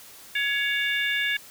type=harmonic tone with a mistuned harmonic; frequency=560 Hz; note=C#5; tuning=18 cents sharp; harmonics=3 / 4 / 5 / 6; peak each=-26 / -28 / -30 / -32 dBFS; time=0.35-1.37 s; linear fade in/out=5 ms; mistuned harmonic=6; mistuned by=+100 cents; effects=white hiss -47 dBFS RMS until 1.5 s